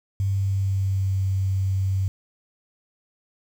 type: tone with pitch glide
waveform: sine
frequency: 98 to 95.93 Hz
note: G2 to G2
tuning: 0 to -37 cents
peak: -20 dBFS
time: 0.2-2.08 s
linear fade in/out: 0 ms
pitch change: -37 cents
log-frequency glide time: 0.33-1.2 s
effects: 8-bit

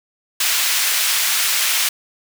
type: high-pass noise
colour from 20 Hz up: pink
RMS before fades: -18 dBFS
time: 0.4-1.89 s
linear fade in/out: 5 ms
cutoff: 2000 Hz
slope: 12 dB/octave
effects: none

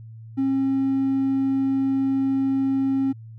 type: tone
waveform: triangle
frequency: 269.3 Hz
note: C#4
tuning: 50 cents flat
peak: -16 dBFS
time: 0.37-3.13 s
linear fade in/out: 20 ms
effects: tanh soft clip ceiling -14 dBFS + added 112 Hz sine -38 dBFS peak until 3.38 s

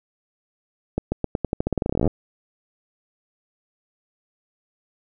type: accelerating click train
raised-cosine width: 2 ms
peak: -8 dBFS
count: 23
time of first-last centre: 0.98-2.077 s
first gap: 140 ms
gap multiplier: 0.88
effects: none

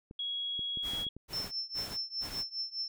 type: clicks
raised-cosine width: 3 ms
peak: -33 dBFS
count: 8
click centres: 0.111 / 0.593 / 0.773 / 0.935 / 1.067 / 1.166 / 1.401 / 1.445 s
type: tone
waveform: sine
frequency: 3322 Hz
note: G#7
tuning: in tune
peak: -33 dBFS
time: 0.19-1.09 s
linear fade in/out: 5 ms
type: noise bursts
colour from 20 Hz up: pink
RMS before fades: -44 dBFS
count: 4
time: 0.82-2.44 s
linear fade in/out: 50 ms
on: 240 ms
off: 220 ms
type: tone with tremolo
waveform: sine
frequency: 5340 Hz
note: E8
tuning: 22 cents sharp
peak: -31 dBFS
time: 1.33-2.88 s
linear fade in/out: 2 ms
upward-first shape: triangle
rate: 4.9 Hz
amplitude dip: 95%
effects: none

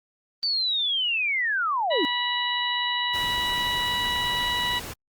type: linear sweep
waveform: sine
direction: down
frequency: 4612 to 259.9 Hz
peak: -22 dBFS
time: 0.43-2.05 s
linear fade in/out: 0 ms
type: harmonic tone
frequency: 976 Hz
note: B5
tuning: 21 cents flat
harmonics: 1 / 2 / 3 / 4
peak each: -29 / -29 / -29 / -29 dBFS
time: 1.9-4.8 s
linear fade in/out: 20 ms
type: noise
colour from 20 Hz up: pink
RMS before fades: -36 dBFS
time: 3.13-4.94 s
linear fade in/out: 20 ms
effects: Opus 24 kbps

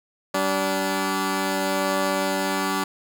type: tone pair together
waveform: 10% pulse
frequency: 192.88 / 289 Hz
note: G3 / D4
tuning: -28 / -28 cents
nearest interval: perfect fifth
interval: 700 cents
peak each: -17 / -16 dBFS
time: 0.34-2.84 s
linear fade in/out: 5 ms
effects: none

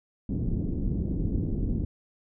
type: low-pass noise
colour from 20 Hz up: pink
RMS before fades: -28 dBFS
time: 0.29-1.85 s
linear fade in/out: 5 ms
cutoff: 320 Hz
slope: 24 dB/octave
effects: none

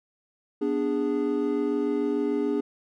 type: chord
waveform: triangle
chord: G# diminished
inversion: first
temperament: equal with one note detuned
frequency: 246.9 / 293.7 / 411.7 Hz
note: B3 / D4 / G#4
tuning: 0 / 0 / -15 cents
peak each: -28 / -25 / -25 dBFS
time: 0.61-2.61 s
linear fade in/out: 10 ms
effects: none

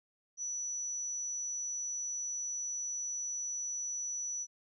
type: tone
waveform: sine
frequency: 5920 Hz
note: F#8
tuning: in tune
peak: -35 dBFS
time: 0.37-4.47 s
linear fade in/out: 50 ms
effects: none

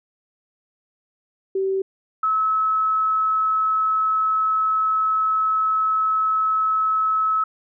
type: tone pair in turn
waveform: sine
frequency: 384.8 / 1294.3 Hz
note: G4 / E6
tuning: -32 / -32 cents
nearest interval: octave + major sixth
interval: 2100 cents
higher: second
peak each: -19 / -17 dBFS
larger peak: second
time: 1.55-1.82 / 2.23-7.44 s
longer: second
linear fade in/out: 5 ms
effects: none

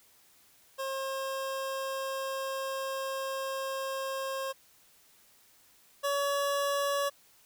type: tone pair in turn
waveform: 25% pulse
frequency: 536 / 565 Hz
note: C5 / C#5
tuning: +42 / +33 cents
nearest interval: minor second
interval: 91 cents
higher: second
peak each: -29 / -24 dBFS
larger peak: second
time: 0.78-4.53 / 6.03-7.1 s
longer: first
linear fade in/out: 20 ms
effects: white hiss -62 dBFS RMS until 7.45 s

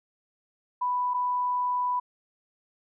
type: tone pair in turn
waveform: sine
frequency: 990 / 990 Hz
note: B5 / B5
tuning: +4 / +4 cents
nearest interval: unison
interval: 0 cents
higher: neither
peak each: -24 dBFS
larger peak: neither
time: 0.81-1.14 / 1.14-2 s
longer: second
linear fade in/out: 10 ms
effects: none

